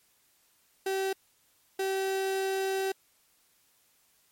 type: tone bursts at uneven times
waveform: 35% pulse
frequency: 384.8 Hz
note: G4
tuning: 32 cents flat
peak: -26 dBFS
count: 2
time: 0.86-1.13 / 1.79-2.92 s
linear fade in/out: 5 ms
effects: white hiss -67 dBFS RMS until 4.31 s + MP3 64 kbps